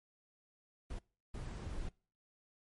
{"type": "noise bursts at uneven times", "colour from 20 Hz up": "brown", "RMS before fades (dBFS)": -42, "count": 2, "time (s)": [[0.9, 0.99], [1.34, 1.89]], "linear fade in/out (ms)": 5, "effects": ["noise-tail reverb RT60 0.4 s tail -24 dB re dry", "MP3 48 kbps"]}